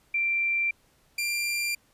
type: tone pair in turn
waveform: sine / sawtooth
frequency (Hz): 2357 / 2378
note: D7 / D7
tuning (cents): +6 / +21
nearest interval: unison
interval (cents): 15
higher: second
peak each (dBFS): -23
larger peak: neither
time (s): 0.14-0.71 / 1.18-1.75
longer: neither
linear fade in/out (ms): 5
effects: pink hiss -64 dBFS RMS until 1.93 s + resampled to 32000 Hz